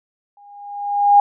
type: tone with exponential growth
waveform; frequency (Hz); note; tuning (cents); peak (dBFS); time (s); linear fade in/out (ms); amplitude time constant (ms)
sine; 814; G#5; -35; -5; 0.37-1.2; 2; 180
effects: none